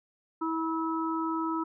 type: harmonic tone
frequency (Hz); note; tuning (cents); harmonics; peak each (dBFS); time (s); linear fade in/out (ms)
324.2; E4; -29; 1 / 3 / 4; -30 / -34 / -34; 0.41-1.64; 10
effects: none